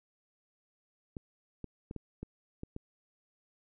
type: clicks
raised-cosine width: 3 ms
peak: -27 dBFS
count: 7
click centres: 1.168 / 1.643 / 1.911 / 1.963 / 2.23 / 2.634 / 2.764 s
effects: none